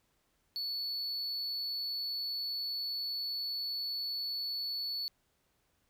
triangle tone, 4435 Hz, C#8, in tune, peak -33 dBFS, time 0.56-5.08 s, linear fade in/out 0 ms, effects pink hiss -75 dBFS RMS until 5.89 s

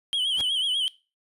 triangle tone with vibrato, 3136 Hz, G7, in tune, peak -21 dBFS, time 0.13-0.88 s, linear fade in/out 0 ms, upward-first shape sine, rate 8.1 Hz, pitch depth 98 cents each way
pink noise with exponential growth, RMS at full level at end -34 dBFS, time 0.32-0.41 s, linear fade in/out 0 ms, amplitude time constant 19 ms
effects noise-tail reverb RT60 0.3 s tail -19 dB re dry + resampled to 32000 Hz

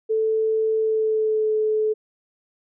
sine tone with pitch glide, 440 to 431.7 Hz, A4 to A4, 0 to -33 cents, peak -18 dBFS, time 0.09-1.94 s, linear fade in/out 20 ms, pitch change -33 cents, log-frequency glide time 0.79-1.53 s, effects none

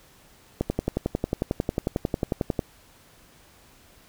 click train, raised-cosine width 2 ms, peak -10 dBFS, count 23, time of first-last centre 0.61-2.592 s, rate 11.1 Hz, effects pink hiss -55 dBFS RMS until 4.08 s

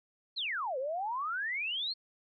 sine exponential two-way sweep, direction down then up, 4389 to 499.9 to 4389 Hz, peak -32 dBFS, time 0.36-1.94 s, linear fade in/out 20 ms, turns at 0.78 s, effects none

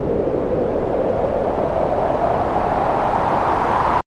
white noise with low-pass filter sweep, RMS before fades -18 dBFS, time 0-4.01 s, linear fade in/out 5 ms, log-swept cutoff 450 to 990 Hz, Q 3, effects Opus 32 kbps

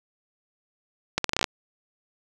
accelerating click train, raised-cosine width 0.2 ms, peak -5 dBFS, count 9, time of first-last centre 1.18-1.442 s, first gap 63 ms, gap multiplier 0.8, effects none

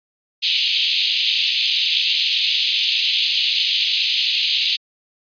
white band-pass noise, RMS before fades -19 dBFS, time 0.42-4.77 s, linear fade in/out 20 ms, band 2600 to 4400 Hz, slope 48 dB/octave, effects resampled to 11025 Hz

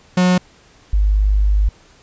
45% pulse / sine tone pair in turn, 181.4 / 50.9 Hz, F#3 / G#1, -34 / -34 cents, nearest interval octave + minor seventh, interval 2200 cents, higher first, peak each -11 dBFS, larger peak neither, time 0.17-0.38 / 0.93-1.69 s, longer second, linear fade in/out 5 ms, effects pink hiss -49 dBFS RMS until 2.02 s + resampled to 16000 Hz

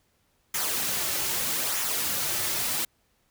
white noise with flanger, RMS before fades -28 dBFS, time 0.54-2.85 s, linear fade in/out 5 ms, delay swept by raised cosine 0.22 to 4.32 ms, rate 0.8 Hz, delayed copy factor -0.5, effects pink hiss -69 dBFS RMS until 3.3 s

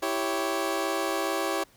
20% pulse chord, C# diminished, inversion first, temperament equal, 329.6 / 392 / 554.4 Hz, E4 / G4 / C#5, 0 / 0 / 0 cents, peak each -26 dBFS, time 0.02-1.64 s, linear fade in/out 10 ms, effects pink hiss -59 dBFS RMS until 1.76 s

